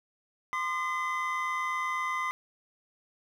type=tone cluster; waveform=triangle; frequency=1040 / 1208 / 2036 Hz; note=C6 / D6 / C7; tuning=-11 / +48 / -48 cents; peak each=-31 / -32 / -32 dBFS; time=0.53-2.31 s; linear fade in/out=0 ms; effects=none